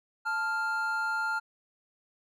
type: tone pair together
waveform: triangle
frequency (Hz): 880 / 1396.9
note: A5 / F6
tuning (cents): 0 / 0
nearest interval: minor sixth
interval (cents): 800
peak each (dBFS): -32 / -27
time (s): 0.25-1.4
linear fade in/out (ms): 20
effects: none